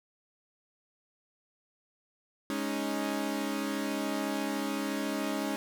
sawtooth chord, Ab suspended fourth, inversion none, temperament equal, 207.7 / 277.2 / 311.1 Hz, Ab3 / Db4 / Eb4, 0 / 0 / 0 cents, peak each -32 / -30 / -32 dBFS, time 2.5-5.56 s, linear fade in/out 0 ms, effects none

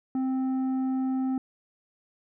sine tone with tanh clipping, 261.6 Hz, C4, in tune, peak -26 dBFS, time 0.15-1.38 s, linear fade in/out 2 ms, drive 7 dB, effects none

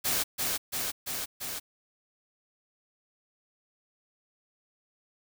white noise with echo, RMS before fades -28 dBFS, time 0.04-0.24 s, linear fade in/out 20 ms, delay 340 ms, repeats 4, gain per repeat -2 dB, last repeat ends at 1.6 s, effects none

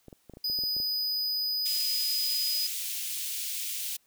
clicks, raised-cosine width 2 ms, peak -32 dBFS, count 10, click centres 0.083 / 0.128 / 0.297 / 0.337 / 0.371 / 0.499 / 0.589 / 0.637 / 0.766 / 0.801 s
square tone, 4978 Hz, D#8, in tune, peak -28 dBFS, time 0.44-2.67 s, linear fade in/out 5 ms
white high-pass noise, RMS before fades -34 dBFS, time 1.65-3.97 s, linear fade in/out 10 ms, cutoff 2500 Hz, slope 24 dB/octave
effects white hiss -68 dBFS RMS until 4.06 s

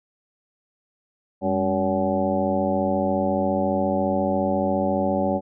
harmonic tone with a mistuned harmonic, 94.4 Hz, F#2, 35 cents sharp, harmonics 1 / 2 / 3 / 4 / 5 / 6 / 8 / 9, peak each -34 / -25 / -28 / -30 / -34 / -24 / -28 / -32 dBFS, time 1.41-5.41 s, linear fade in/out 50 ms, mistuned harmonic 2, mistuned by +100 cents, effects none

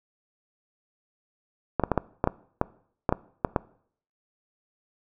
clicks, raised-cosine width 1 ms, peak -7 dBFS, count 11, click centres 1.797 / 1.837 / 1.917 / 1.977 / 2.241 / 2.274 / 2.614 / 3.092 / 3.125 / 3.448 / 3.562 s, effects noise-tail reverb RT60 0.6 s tail -21 dB re dry

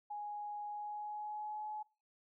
sine tone with pitch glide, 830.6 to 850 Hz, G#5 to G#5, 0 to +40 cents, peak -40 dBFS, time 0.1-1.83 s, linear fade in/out 10 ms, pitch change +40 cents, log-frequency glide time 0.66-1.66 s, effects noise-tail reverb RT60 0.3 s tail -20 dB re dry

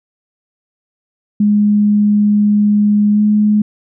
sine tone with pitch glide, 207.7 to 210.4 Hz, G#3 to G#3, 0 to +23 cents, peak -8 dBFS, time 1.4-3.62 s, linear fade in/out 5 ms, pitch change +23 cents, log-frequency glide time 3.12-3.21 s, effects none

